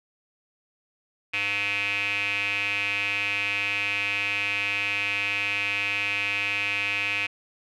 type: tone with band-pass filter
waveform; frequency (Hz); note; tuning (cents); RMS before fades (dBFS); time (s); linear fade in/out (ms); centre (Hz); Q
square; 100.9; G#2; -49; -27; 1.33-7.27; 10; 2500; 8.9
effects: none